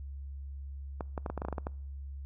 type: clicks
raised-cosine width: 1 ms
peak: -21 dBFS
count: 11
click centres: 1.008 / 1.178 / 1.262 / 1.3 / 1.377 / 1.419 / 1.45 / 1.485 / 1.527 / 1.582 / 1.669 s
effects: noise-tail reverb RT60 0.7 s tail -26 dB re dry + added 69 Hz sine -39 dBFS peak until 2.25 s